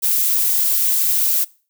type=noise; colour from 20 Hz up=violet; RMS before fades=-17 dBFS; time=0.02-1.45 s; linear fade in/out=20 ms; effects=noise-tail reverb RT60 0.4 s tail -23 dB re dry